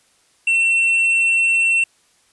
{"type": "tone with tanh clipping", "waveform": "triangle", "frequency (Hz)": 2703, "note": "E7", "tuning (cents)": 43, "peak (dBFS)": -14, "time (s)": [0.47, 1.84], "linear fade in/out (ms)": 5, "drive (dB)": 8, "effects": ["white hiss -58 dBFS RMS until 2.32 s", "resampled to 24000 Hz"]}